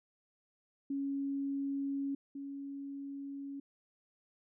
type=tone pair in turn; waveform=sine; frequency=277.2 / 278.4 Hz; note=C#4 / C#4; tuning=0 / +8 cents; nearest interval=unison; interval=8 cents; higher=second; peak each=-33 / -40 dBFS; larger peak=first; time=0.9-2.15 / 2.35-3.6 s; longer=neither; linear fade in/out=5 ms; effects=none